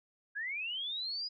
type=linear sweep; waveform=sine; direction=up; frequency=1593 to 4978 Hz; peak=-35 dBFS; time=0.35-1.29 s; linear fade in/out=20 ms; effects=none